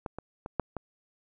clicks, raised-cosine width 1 ms, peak -20 / -23 / -23 / -12 / -20 dBFS, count 5, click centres 0.062 / 0.186 / 0.461 / 0.597 / 0.767 s, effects none

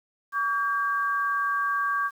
sine tone pair together, 1139.6 / 1601 Hz, C#6 / G6, +48 / +36 cents, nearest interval tritone, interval 588 cents, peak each -25 / -27 dBFS, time 0.32-2.11 s, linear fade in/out 50 ms, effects 9-bit

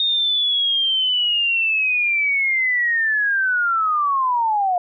sine linear sweep, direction down, 3700 to 700 Hz, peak -16 dBFS, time 0-4.78 s, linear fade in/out 2 ms, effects none

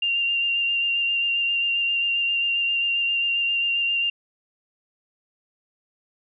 sine tone with vibrato, 2781 Hz, F7, 8 cents flat, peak -20 dBFS, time 0.02-4.1 s, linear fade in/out 5 ms, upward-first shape sine, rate 7.5 Hz, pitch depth 16 cents each way, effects none

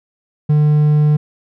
triangle tone, 150 Hz, D3, 37 cents sharp, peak -7 dBFS, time 0.49-1.17 s, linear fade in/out 10 ms, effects none

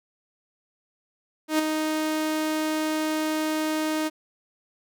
sawtooth tone with ADSR envelope, 311.1 Hz, D#4, in tune, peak -14 dBFS, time 1.48-4.1 s, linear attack 110 ms, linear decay 9 ms, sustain -6 dB, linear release 31 ms, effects none

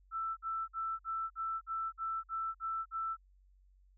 sine tone bursts, 1328 Hz, E6, 12 cents sharp, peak -34 dBFS, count 10, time 0.11-3.169 s, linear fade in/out 50 ms, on 260 ms, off 51 ms, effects added 47 Hz sine -62 dBFS peak until 3.97 s

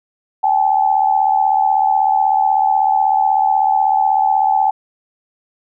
sine tone pair together, 780 / 856.2 Hz, G5 / A5, -9 / -47 cents, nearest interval major second, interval 162 cents, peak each -14 dBFS, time 0.43-4.71 s, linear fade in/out 10 ms, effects none

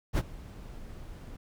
brown noise with ADSR envelope, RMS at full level -22 dBFS, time 0.13-1.37 s, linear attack 48 ms, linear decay 39 ms, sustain -22 dB, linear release 12 ms, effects none

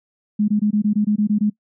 sine tone bursts, 209.6 Hz, G#3, 16 cents sharp, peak -14 dBFS, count 10, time 0.39-1.5 s, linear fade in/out 10 ms, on 93 ms, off 20 ms, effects noise-tail reverb RT60 0.1 s tail -23 dB re dry

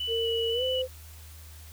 sine tone with vibrato, 2960 Hz, F#7, in tune, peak -29 dBFS, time 0-0.82 s, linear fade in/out 5 ms, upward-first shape square, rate 2 Hz, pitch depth 10 cents each way
sine tone with pitch glide, 458 to 514.1 Hz, A#4 to C5, -31 to -31 cents, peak -27 dBFS, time 0.07-0.88 s, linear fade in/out 50 ms, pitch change +200 cents, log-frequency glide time 0.53-0.63 s
effects added 78 Hz sine -45 dBFS peak until 1.72 s + white hiss -52 dBFS RMS until 1.72 s

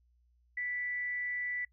sine tone with amplitude modulation, 1972 Hz, B6, 3 cents flat, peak -32 dBFS, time 0.57-1.65 s, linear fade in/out 5 ms, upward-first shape sine, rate 275 Hz, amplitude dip 30%, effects noise-tail reverb RT60 0.1 s tail -24 dB re dry + added 60 Hz sine -66 dBFS peak until 1.72 s

